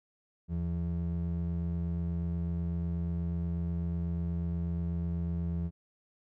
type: ring-modulated tone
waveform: triangle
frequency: 124.9 Hz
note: B2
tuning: 20 cents sharp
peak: -25 dBFS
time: 0.48-5.71 s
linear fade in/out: 50 ms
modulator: 44.1 Hz
effects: none

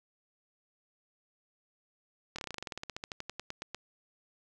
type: slowing click train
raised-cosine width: 0.2 ms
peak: -21 dBFS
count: 23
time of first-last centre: 2.36-3.746 s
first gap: 25 ms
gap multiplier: 1.08
effects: none

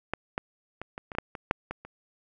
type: clicks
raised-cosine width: 0.5 ms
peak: -13 / -14 / -21 / -22 / -23 / -22 / -9 / -22 / -7 / -19 / -28 dBFS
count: 11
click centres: 0.136 / 0.379 / 0.816 / 0.979 / 1.118 / 1.151 / 1.185 / 1.352 / 1.511 / 1.71 / 1.85 s
effects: none

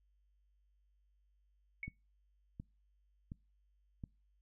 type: tone with exponential decay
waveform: sine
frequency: 2217 Hz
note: C#7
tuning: in tune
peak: -36 dBFS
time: 1.83-1.92 s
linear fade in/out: 2 ms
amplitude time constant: 18 ms
type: click train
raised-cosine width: 5 ms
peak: -32 dBFS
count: 4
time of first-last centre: 1.88-4.038 s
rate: 1.39 Hz
effects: noise-tail reverb RT60 0.3 s tail -25 dB re dry + added 50 Hz sine -70 dBFS peak until 4.41 s

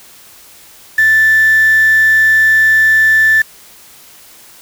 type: tone with quantisation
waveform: sine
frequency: 1760 Hz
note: A6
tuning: in tune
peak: -6 dBFS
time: 0.98-3.42 s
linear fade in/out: 5 ms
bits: 4
effects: white hiss -40 dBFS RMS until 4.61 s

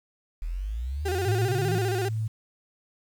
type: exponential sweep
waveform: sine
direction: up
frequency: 38.89 to 171.9 Hz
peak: -28 dBFS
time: 0.42-1.78 s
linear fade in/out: 0 ms
type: tone with vibrato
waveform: 35% pulse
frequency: 377.6 Hz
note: F#4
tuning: 35 cents sharp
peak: -25 dBFS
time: 1.05-2.09 s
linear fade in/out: 10 ms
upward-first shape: square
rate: 15 Hz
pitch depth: 81 cents each way
type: tone with tremolo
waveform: sine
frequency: 110 Hz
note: A2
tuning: in tune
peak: -25 dBFS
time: 1.25-2.28 s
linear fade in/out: 10 ms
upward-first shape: sine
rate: 2.3 Hz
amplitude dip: 30%
effects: 9-bit

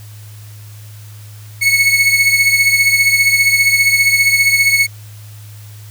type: beating tone pair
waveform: 40% pulse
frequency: 2200 / 2215 Hz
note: C#7 / C#7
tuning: -14 / -2 cents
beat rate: 15 Hz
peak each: -10 / -14 dBFS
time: 1.61-4.87 s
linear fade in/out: 20 ms
effects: added 105 Hz sine -32 dBFS peak until 5.9 s + white hiss -43 dBFS RMS until 5.9 s

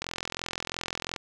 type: click train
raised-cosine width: 0.2 ms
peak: -14 dBFS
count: 50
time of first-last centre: 0.02-1.162 s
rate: 42.9 Hz
effects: none

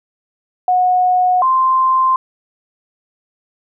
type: tone pair in turn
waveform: sine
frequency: 730 / 1044.1 Hz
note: F#5 / C6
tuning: -24 / -4 cents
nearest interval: tritone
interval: 620 cents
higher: second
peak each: -10 dBFS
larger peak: neither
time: 0.68-1.42 / 1.42-2.16 s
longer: neither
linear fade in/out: 2 ms
effects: none

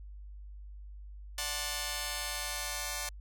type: chord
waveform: 5% pulse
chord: D dominant seventh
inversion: none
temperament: just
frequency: 587.3 / 734.2 / 881 / 1057.2 Hz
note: D5 / F#5 / A5 / C6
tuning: 0 / -14 / +2 / +18 cents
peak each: -29 dBFS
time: 1.38-3.09 s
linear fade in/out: 2 ms
effects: added 50 Hz sine -44 dBFS peak until 3.2 s

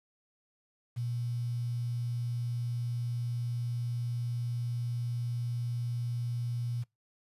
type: tone with quantisation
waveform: sine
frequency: 120 Hz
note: B2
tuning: 49 cents flat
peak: -31 dBFS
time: 0.96-6.84 s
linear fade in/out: 20 ms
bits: 9
effects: noise-tail reverb RT60 0.2 s tail -23 dB re dry + resampled to 32000 Hz

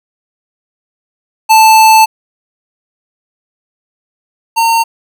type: tone pair in turn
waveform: square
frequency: 880 / 913.4 Hz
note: A5 / A#5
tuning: 0 / -36 cents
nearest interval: minor second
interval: 64 cents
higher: second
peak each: -3 / -8 dBFS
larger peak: first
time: 1.49-2.06 / 4.56-4.84 s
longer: first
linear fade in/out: 20 ms
effects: none

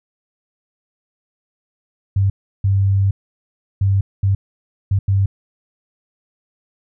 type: tone bursts at uneven times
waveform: sine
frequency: 98 Hz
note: G2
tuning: in tune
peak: -12 dBFS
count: 6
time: 2.16-2.3 / 2.64-3.11 / 3.81-4.01 / 4.23-4.35 / 4.91-4.99 / 5.08-5.26 s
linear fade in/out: 5 ms
effects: none

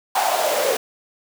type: noise with high-pass filter sweep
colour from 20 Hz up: pink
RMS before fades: -20 dBFS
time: 0.15-0.77 s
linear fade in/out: 5 ms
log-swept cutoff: 810 to 490 Hz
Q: 7.3
effects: none

